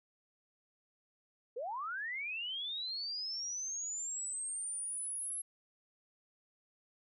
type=linear sweep; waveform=sine; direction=up; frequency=440.8 to 11110 Hz; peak=-37 dBFS; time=1.56-5.42 s; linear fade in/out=10 ms; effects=none